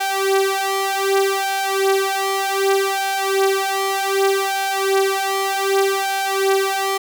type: tone with flanger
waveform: sawtooth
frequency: 389.7 Hz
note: G4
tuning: 10 cents flat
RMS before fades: -19 dBFS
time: 0-6.98 s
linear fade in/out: 10 ms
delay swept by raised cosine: 1.2 to 4.2 ms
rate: 0.65 Hz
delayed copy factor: +0.9
effects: none